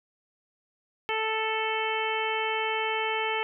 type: harmonic tone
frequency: 440 Hz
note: A4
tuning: in tune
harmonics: 1 / 2 / 3 / 4 / 5 / 6 / 7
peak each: -32 / -31 / -36 / -37 / -33 / -35 / -36 dBFS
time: 1.09-3.43 s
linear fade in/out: 0 ms
effects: none